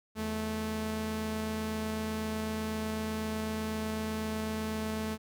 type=tone pair together; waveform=sawtooth; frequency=82 / 218 Hz; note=E2 / A3; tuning=-9 / -16 cents; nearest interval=octave + perfect fourth; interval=1693 cents; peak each=-36 / -29 dBFS; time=0.15-5.18 s; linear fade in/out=50 ms; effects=none